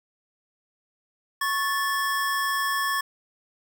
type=tone pair together; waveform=square; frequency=1101.8 / 1749 Hz; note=C#6 / A6; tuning=-11 / -11 cents; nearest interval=minor sixth; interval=800 cents; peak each=-27 dBFS; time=1.41-3.01 s; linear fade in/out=5 ms; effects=none